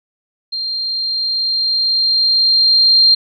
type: tone with level ramp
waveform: sine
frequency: 4186 Hz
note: C8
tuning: in tune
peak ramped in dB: -19 to -6 dBFS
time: 0.52-3.15 s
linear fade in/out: 10 ms
effects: none